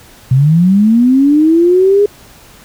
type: linear sweep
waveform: sine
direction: up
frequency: 123.9 to 415.3 Hz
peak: -5 dBFS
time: 0.31-2.06 s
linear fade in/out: 5 ms
effects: pink hiss -40 dBFS RMS until 2.64 s